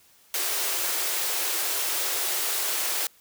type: high-pass noise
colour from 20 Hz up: white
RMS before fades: -27 dBFS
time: 0.34-3.07 s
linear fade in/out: 2 ms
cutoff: 320 Hz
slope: 96 dB/octave
effects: white hiss -58 dBFS RMS until 3.2 s